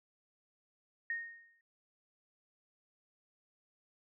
sine tone with exponential decay, 1853 Hz, A#6, 11 cents flat, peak -32 dBFS, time 1.1-1.61 s, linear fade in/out 2 ms, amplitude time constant 110 ms, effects none

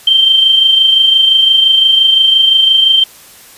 sine tone with amplitude modulation, 3136 Hz, G7, in tune, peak -3 dBFS, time 0.07-3.04 s, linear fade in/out 5 ms, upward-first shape sine, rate 25.8 Hz, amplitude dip 45%, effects white hiss -38 dBFS RMS until 3.57 s + resampled to 32000 Hz

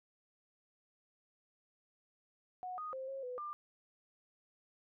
sine tone with pitch steps, 733 / 1240 / 526 / 540 / 498.5 / 1195 Hz, F#5 / D#6 / C5 / C#5 / B4 / D6, -16 / -6 / +9 / -45 / +16 / +30 cents, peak -40 dBFS, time 2.63-3.53 s, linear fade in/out 0 ms, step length 150 ms, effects none

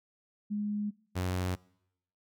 sine / sawtooth tone pair in turn, 207.7 / 91.35 Hz, G#3 / F#2, 0 / -22 cents, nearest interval octave + major second, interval 1422 cents, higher first, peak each -30 / -26 dBFS, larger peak second, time 0.5-0.91 / 1.15-1.56 s, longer neither, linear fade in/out 20 ms, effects noise-tail reverb RT60 0.8 s tail -24 dB re dry

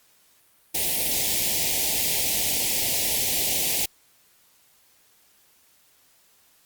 white band-stop noise, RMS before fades -24 dBFS, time 0.74-3.86 s, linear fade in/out 10 ms, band 850 to 2000 Hz, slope 48 dB/octave, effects white hiss -60 dBFS RMS until 6.65 s + Opus 48 kbps

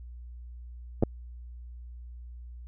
clicks, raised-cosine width 2 ms, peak -11 / -10 dBFS, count 2, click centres 1.026 / 1.035 s, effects added 60 Hz sine -41 dBFS peak until 2.67 s

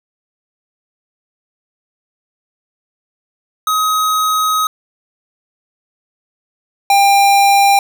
square tone pair in turn, 1265 / 796.9 Hz, D#6 / G5, +28 / +28 cents, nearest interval minor sixth, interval 800 cents, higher first, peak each -13 / -8 dBFS, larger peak second, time 3.67-4.67 / 6.9-7.79 s, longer first, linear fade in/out 2 ms, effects none

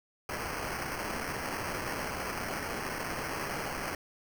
violet noise with sample-and-hold, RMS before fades -36 dBFS, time 0.29-3.95 s, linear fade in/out 2 ms, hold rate 3675 Hz, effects none

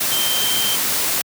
sine tone in noise, 3136 Hz, G7, in tune, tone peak -21 dBFS, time 0.11-0.76 s, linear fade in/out 10 ms, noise white, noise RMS -20 dBFS, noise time 0-1.22 s, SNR -4 dB, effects high-pass 100 Hz 12 dB/octave

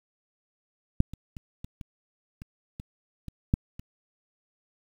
clicks, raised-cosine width 5 ms, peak -7 / -26 / -28 / -26 / -27 / -29 / -26 / -25 / -9 / -28 dBFS, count 10, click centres 1.004 / 1.136 / 1.368 / 1.645 / 1.812 / 2.419 / 2.799 / 3.283 / 3.539 / 3.795 s, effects 8-bit

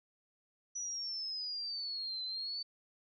sine exponential two-way sweep, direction down then up, 5920 to 4033 to 4549 Hz, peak -37 dBFS, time 0.75-2.63 s, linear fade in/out 10 ms, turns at 2.24 s, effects none

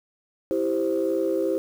sine chord, C major, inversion first, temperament equal, 329.6 / 392 / 523.3 Hz, E4 / G4 / C5, 0 / 0 / 0 cents, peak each -25 dBFS, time 0.51-1.58 s, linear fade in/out 0 ms, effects tanh soft clip ceiling -14 dBFS + 8-bit

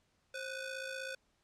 sawtooth ring-modulated tone, 1004 Hz, B5, 28 cents sharp, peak -33 dBFS, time 0.34-1.15 s, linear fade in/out 5 ms, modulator 474 Hz, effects pink hiss -75 dBFS RMS until 1.43 s + low-pass 8000 Hz 12 dB/octave

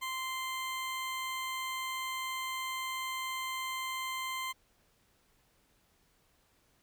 20% pulse tone, 1043 Hz, C6, 6 cents flat, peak -30 dBFS, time 0.01-4.53 s, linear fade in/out 20 ms, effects pink hiss -70 dBFS RMS until 6.82 s

